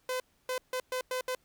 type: tone bursts at uneven times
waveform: sawtooth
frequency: 509 Hz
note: C5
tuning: 48 cents flat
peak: -27 dBFS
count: 6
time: 0.09-0.2 / 0.49-0.58 / 0.73-0.8 / 0.92-1.01 / 1.11-1.21 / 1.28-1.35 s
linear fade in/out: 2 ms
effects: pink hiss -70 dBFS RMS until 1.44 s